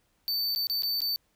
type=tone with dropouts; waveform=square; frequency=4556 Hz; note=C#8; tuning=47 cents sharp; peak=-27 dBFS; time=0.28-1.16 s; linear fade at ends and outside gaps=0 ms; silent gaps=0.55-0.56 / 0.67-0.698 / 0.822-0.833 / 1.005-1.018 s; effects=pink hiss -71 dBFS RMS until 1.35 s